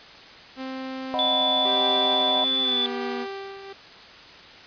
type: tone with pitch glide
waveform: sawtooth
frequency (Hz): 262.6 to 242.2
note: C4 to B3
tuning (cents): +6 to -34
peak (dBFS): -27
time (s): 0.56-3.27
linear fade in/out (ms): 50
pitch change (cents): -140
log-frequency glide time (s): 2.6-2.83
type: chord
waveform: sine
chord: B major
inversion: first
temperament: just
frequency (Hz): 617.4 / 740.8 / 987.8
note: D#5 / F#5 / B5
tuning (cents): -14 / +2 / 0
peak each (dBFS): -28 / -27 / -30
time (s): 1.14-2.44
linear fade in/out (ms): 0
type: tone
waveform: sine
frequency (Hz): 3475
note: A7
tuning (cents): -22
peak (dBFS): -21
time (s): 1.19-2.86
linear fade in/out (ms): 0
type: tone with tremolo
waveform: sawtooth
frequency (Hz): 392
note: G4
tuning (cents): 0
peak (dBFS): -24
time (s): 1.65-3.73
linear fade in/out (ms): 5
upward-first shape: triangle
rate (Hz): 0.89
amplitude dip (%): 75
effects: white hiss -45 dBFS RMS until 4.66 s + resampled to 11025 Hz